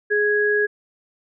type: tone pair together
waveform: sine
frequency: 417.5 / 1661.2 Hz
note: G#4 / G#6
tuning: +9 / 0 cents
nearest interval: 2 octaves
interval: 2391 cents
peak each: -19 dBFS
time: 0.1-0.67 s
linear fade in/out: 20 ms
effects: none